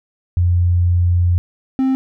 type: tone pair in turn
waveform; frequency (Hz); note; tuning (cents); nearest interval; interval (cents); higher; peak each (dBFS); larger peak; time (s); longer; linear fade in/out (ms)
sine / triangle; 88 / 263.7; F2 / C4; +14 / +14; octave + perfect fifth; 1900; second; -11; neither; 0.37-1.38 / 1.79-1.95; first; 0
effects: none